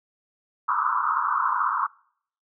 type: band-pass noise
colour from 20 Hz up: pink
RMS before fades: -24 dBFS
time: 0.68-1.87 s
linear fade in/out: 10 ms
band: 950 to 1400 Hz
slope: 96 dB/octave
effects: noise-tail reverb RT60 0.6 s tail -24 dB re dry